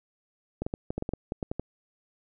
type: clicks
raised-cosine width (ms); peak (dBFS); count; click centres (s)
2; -17; 12; 0.62 / 0.665 / 0.739 / 0.905 / 0.98 / 1.024 / 1.091 / 1.136 / 1.321 / 1.428 / 1.515 / 1.596
effects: none